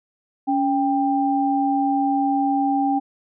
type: tone pair together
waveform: sine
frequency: 279.7 / 791 Hz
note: C#4 / G5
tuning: +16 / +15 cents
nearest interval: octave + tritone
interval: 1799 cents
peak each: -20 dBFS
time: 0.47-3 s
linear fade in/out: 20 ms
effects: none